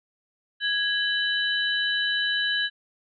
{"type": "tone cluster", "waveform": "sine", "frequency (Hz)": [1657, 3016, 3930], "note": ["G#6", "F#7", "B7"], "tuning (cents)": [-4, 32, -9], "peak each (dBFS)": [-25, -27, -30], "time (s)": [0.6, 2.7], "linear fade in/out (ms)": 50, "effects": []}